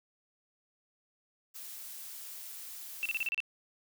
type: noise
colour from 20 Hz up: blue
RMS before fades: -45 dBFS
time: 1.54-3.29 s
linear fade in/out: 20 ms
type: tone bursts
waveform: sine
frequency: 2677 Hz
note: E7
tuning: 26 cents sharp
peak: -29 dBFS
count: 7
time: 3.03-3.403 s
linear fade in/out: 0 ms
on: 25 ms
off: 33 ms
effects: none